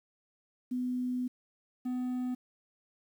sine / triangle tone pair in turn, 250 / 250.9 Hz, B3 / B3, +21 / +28 cents, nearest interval unison, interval 7 cents, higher second, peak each -30 / -29 dBFS, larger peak second, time 0.71-1.28 / 1.85-2.35 s, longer first, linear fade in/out 10 ms, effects 10-bit

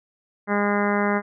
harmonic tone, 204.3 Hz, G#3, 28 cents flat, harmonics 1 / 2 / 3 / 4 / 5 / 6 / 7 / 8 / 9 / 10, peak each -23 / -26 / -28 / -29 / -30 / -31 / -31 / -32 / -33 / -33 dBFS, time 0.47-1.22 s, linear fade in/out 50 ms, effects none

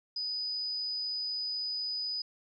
sine tone, 4978 Hz, D#8, in tune, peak -32 dBFS, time 0.16-2.22 s, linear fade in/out 5 ms, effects none

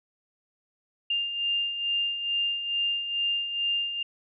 sine beating tone pair, 2800 / 2802.3 Hz, F7 / F7, +4 / +5 cents, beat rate 2.3 Hz, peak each -34 / -26 dBFS, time 1.1-4.03 s, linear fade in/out 5 ms, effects none

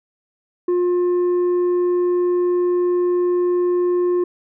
sine tone with tanh clipping, 355.4 Hz, F4, 30 cents sharp, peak -16 dBFS, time 0.68-4.24 s, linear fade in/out 5 ms, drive 4 dB, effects none

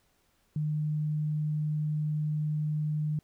sine tone, 151.9 Hz, D#3, 41 cents flat, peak -27 dBFS, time 0.56-3.19 s, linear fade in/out 2 ms, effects pink hiss -70 dBFS RMS until 3.23 s

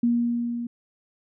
sine tone with level ramp, 237.3 Hz, A#3, 31 cents sharp, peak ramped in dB -17 to -28 dBFS, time 0.03-0.67 s, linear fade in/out 5 ms, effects none

